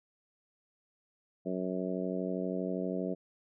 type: harmonic tone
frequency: 92.5 Hz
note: F#2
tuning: in tune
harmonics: 2 / 3 / 4 / 5 / 6 / 7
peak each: -36 / -38 / -39 / -40 / -41 / -41 dBFS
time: 1.45-3.15 s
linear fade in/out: 20 ms
effects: none